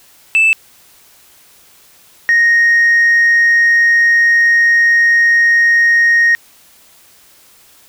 sine tone pair in turn, 2637 / 1864.6 Hz, E7 / A#6, 0 / 0 cents, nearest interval tritone, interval 600 cents, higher first, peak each -5 dBFS, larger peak neither, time 0.35-0.53 / 2.29-6.35 s, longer second, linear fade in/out 0 ms, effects tanh soft clip ceiling -5 dBFS + white hiss -46 dBFS RMS until 7.88 s

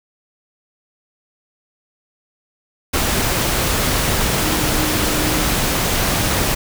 sine tone in noise, 306.3 Hz, D#4, 27 cents flat, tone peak -24 dBFS, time 4.42-5.45 s, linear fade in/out 10 ms, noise pink, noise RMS -18 dBFS, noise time 2.93-6.55 s, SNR -9 dB, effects none

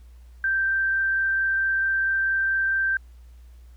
sine tone with frequency modulation, 1568 Hz, G6, in tune, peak -20 dBFS, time 0.44-2.97 s, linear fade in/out 2 ms, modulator 24.5 Hz, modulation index 0.33, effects added 60 Hz sine -44 dBFS peak until 3.76 s + pink hiss -64 dBFS RMS until 3.76 s

